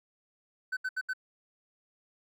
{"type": "tone bursts", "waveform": "triangle", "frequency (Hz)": 1518, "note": "F#6", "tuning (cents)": 44, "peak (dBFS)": -28, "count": 4, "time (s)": [0.72, 1.135], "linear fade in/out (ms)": 10, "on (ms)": 49, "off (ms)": 73, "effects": []}